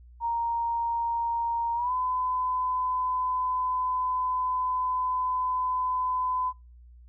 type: tone with pitch glide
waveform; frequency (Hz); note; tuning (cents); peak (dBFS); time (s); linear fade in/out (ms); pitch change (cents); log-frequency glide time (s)
sine; 932.3 to 1010.8; A#5 to B5; 0 to +40; -25; 0.2-6.53; 50; +140; 1.75-1.92
effects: noise-tail reverb RT60 0.3 s tail -26 dB re dry + added 60 Hz sine -48 dBFS peak until 7.08 s